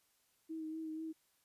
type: tone with vibrato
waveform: sine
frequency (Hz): 317.5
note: D#4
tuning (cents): +35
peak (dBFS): -40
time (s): 0.49-1.13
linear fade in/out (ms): 20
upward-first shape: sine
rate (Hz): 4.1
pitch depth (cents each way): 25
effects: white hiss -75 dBFS RMS until 1.44 s + resampled to 32000 Hz